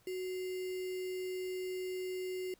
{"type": "tone with sample-and-hold", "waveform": "sine", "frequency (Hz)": 370, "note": "F#4", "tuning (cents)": 0, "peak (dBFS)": -36, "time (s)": [0.07, 2.54], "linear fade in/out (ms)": 2, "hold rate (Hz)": 2450, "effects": ["pink hiss -68 dBFS RMS until 2.59 s"]}